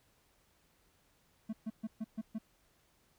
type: tone bursts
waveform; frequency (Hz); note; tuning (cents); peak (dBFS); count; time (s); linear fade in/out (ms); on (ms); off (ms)
triangle; 220; A3; 0; -33; 6; 1.49-2.386; 10; 41; 130
effects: pink hiss -71 dBFS RMS until 3.18 s